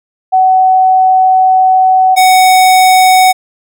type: tone pair in turn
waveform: sine / square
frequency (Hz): 751 / 745.8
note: F#5 / F#5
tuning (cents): +26 / +14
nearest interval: unison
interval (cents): 12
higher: first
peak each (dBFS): -4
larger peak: neither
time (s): 0.32-2.16 / 2.16-3.33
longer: first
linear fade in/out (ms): 20
effects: none